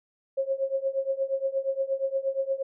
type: tone with tremolo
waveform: sine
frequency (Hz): 540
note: C#5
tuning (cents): -45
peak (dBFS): -21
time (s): 0.37-2.63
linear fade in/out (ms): 10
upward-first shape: triangle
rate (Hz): 8.5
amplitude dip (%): 95
effects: none